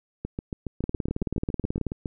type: two click trains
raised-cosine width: 3 ms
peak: -17 / -14 dBFS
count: 14 / 20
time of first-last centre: 0.25-2.058 / 0.84-1.867 s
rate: 7.19 / 18.5 Hz
effects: none